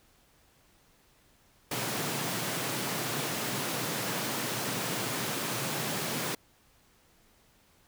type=high-pass noise; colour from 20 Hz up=pink; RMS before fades=-33 dBFS; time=1.71-6.35 s; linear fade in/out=5 ms; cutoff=110 Hz; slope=96 dB/octave; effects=pink hiss -64 dBFS RMS until 7.87 s